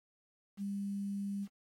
sine tone with quantisation, 200 Hz, G3, 35 cents sharp, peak -35 dBFS, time 0.57-1.48 s, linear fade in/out 50 ms, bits 10, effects AAC 48 kbps

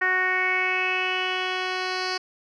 10% pulse tone with low-pass filter sweep, 370 Hz, F#4, in tune, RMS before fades -25 dBFS, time 0.01-2.18 s, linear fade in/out 10 ms, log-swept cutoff 1800 to 4500 Hz, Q 5.8, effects none

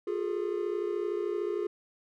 triangle tone cluster, 354 / 411.1 / 444.5 Hz, F4 / G#4 / A4, +23 / -18 / +18 cents, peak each -31 / -30 / -37 dBFS, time 0.07-1.67 s, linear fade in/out 5 ms, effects none

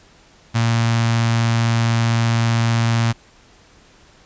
sawtooth tone with notch filter, 115.5 Hz, A#2, 16 cents flat, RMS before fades -17 dBFS, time 0.54-3.13 s, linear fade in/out 20 ms, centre 420 Hz, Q 0.75, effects pink hiss -50 dBFS RMS until 4.25 s + resampled to 16000 Hz

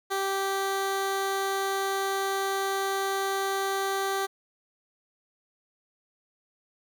15% pulse tone, 390 Hz, G4, 9 cents flat, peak -20 dBFS, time 0.1-4.27 s, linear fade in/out 20 ms, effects none

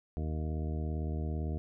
harmonic tone, 77.78 Hz, D#2, in tune, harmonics 1 / 2 / 3 / 4 / 5 / 6 / 8 / 9, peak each -33 / -39 / -43 / -45 / -47 / -49 / -51 / -52 dBFS, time 0.17-1.58 s, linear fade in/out 0 ms, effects none

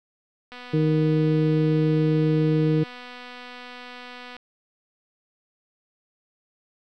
click train, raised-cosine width 0.3 ms, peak -25 dBFS, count 951, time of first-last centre 0.52-4.366 s, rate 247 Hz
harmonic tone, 155.56 Hz, D#3, in tune, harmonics 1 / 2 / 3, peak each -20 / -23 / -25 dBFS, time 0.73-2.84 s, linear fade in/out 10 ms
effects none

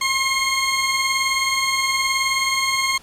20% pulse tone pair together, 1067 / 2153 Hz, C6 / C7, +34 / +49 cents, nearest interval octave, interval 1215 cents, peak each -16 dBFS, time 0.01-2.98 s, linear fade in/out 5 ms, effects pink hiss -47 dBFS RMS until 3.02 s + low-pass 11000 Hz 12 dB/octave

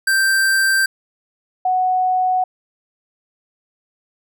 square / sine tone pair in turn, 1568 / 740 Hz, G6 / F#5, 0 / 0 cents, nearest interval octave + minor second, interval 1300 cents, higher first, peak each -14 dBFS, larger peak neither, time 0.07-0.86 / 1.65-2.44 s, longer neither, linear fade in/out 5 ms, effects none

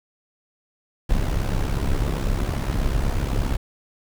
brown noise with amplitude modulation, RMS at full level -19 dBFS, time 1.09-3.57 s, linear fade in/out 10 ms, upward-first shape sine, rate 67.9 Hz, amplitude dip 70%, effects none

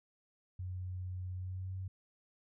sine tone with pitch glide, 91.6 to 94.12 Hz, F#2 to F#2, -17 to +30 cents, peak -38 dBFS, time 0.59-1.88 s, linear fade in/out 5 ms, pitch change +47 cents, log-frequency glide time 1.35-1.75 s, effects none

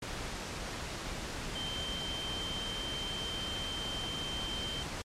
sine tone in noise, 3125 Hz, G7, 6 cents flat, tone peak -37 dBFS, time 1.55-4.83 s, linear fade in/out 5 ms, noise pink, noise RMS -39 dBFS, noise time 0.02-5.02 s, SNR -1 dB, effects low-pass 7000 Hz 12 dB/octave + MP3 64 kbps

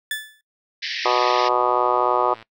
30% pulse tone with exponential decay, 1740 Hz, A6, 20 cents flat, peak -18 dBFS, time 0.11-0.41 s, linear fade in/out 2 ms, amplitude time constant 64 ms
pink band-pass noise, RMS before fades -28 dBFS, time 0.82-1.49 s, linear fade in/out 10 ms, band 1700 to 5500 Hz, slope 96 dB/octave
harmonic tone, 123.47 Hz, B2, in tune, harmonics 3 / 4 / 5 / 6 / 7 / 8 / 9 / 10, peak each -25 / -25 / -25 / -25 / -25 / -25 / -25 / -25 dBFS, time 1.05-2.34 s, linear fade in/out 5 ms
click train, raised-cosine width 0.3 ms, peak -26 dBFS, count 107, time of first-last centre 1.48-2.426 s, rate 112 Hz
effects noise-tail reverb RT60 0.1 s tail -19 dB re dry

